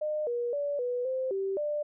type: tone with pitch steps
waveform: sine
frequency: 608 / 479.2 / 575 / 491.5 / 520 / 388.3 / 593 Hz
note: D#5 / A#4 / D5 / B4 / C5 / G4 / D5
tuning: -40 / +48 / -37 / -8 / -11 / -16 / +17 cents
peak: -28 dBFS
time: 0.01-1.83 s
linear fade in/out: 10 ms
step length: 260 ms
effects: none